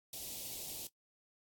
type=band-stop noise; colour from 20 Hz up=white; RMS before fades=-44 dBFS; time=0.13-0.87 s; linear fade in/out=2 ms; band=740 to 2800 Hz; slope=24 dB/octave; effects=noise-tail reverb RT60 0.1 s tail -19 dB re dry + AAC 64 kbps